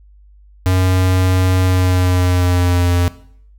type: tone with pitch glide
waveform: square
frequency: 92.5 to 87.97 Hz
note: F#2 to F2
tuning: 0 to +13 cents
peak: -12 dBFS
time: 0.66-3.08 s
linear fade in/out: 0 ms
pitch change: -87 cents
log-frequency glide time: 1.64-2.92 s
effects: noise-tail reverb RT60 0.6 s tail -17 dB re dry + added 50 Hz sine -42 dBFS peak until 3.58 s